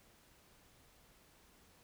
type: silence
effects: pink hiss -66 dBFS RMS until 1.83 s